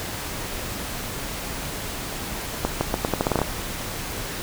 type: accelerating click train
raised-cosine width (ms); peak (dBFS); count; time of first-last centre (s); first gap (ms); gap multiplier
1; -6; 11; 2.65-3.417; 160; 0.82
effects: pink hiss -31 dBFS RMS until 4.42 s